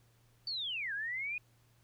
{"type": "linear two-way sweep", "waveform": "sine", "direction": "down then up", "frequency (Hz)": [4602, 1574, 2492], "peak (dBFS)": -35, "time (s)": [0.47, 1.38], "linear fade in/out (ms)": 2, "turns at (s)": 0.93, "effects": ["added 117 Hz sine -66 dBFS peak until 1.83 s", "pink hiss -71 dBFS RMS until 1.83 s"]}